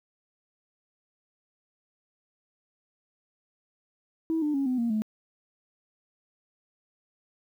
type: tone with pitch steps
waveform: sine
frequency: 323.7 / 298.6 / 275.4 / 254 / 234.2 / 216 Hz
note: E4 / D4 / C#4 / B3 / A#3 / A3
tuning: -31 / +29 / -11 / +49 / +8 / -32 cents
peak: -23 dBFS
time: 4.3-5.02 s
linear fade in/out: 0 ms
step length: 120 ms
effects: tanh soft clip ceiling -20 dBFS + 10-bit